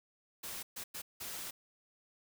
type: noise bursts at uneven times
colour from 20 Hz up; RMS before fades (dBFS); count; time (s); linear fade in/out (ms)
white; -43; 4; 0.43-0.63 / 0.76-0.84 / 0.94-1.02 / 1.2-1.51; 10
effects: none